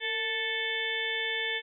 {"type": "harmonic tone with a mistuned harmonic", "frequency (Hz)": 440, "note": "A4", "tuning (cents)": 0, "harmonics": [1, 2, 4, 5, 6, 7, 8], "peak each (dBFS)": [-38, -44, -33, -35, -44, -38, -35], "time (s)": [0, 1.62], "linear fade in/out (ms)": 50, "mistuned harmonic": 1, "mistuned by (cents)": 56, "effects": []}